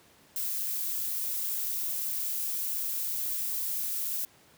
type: noise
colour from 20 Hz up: violet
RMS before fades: -32 dBFS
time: 0.36-4.25 s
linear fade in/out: 2 ms
effects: pink hiss -59 dBFS RMS until 4.57 s + high-pass 100 Hz 12 dB/octave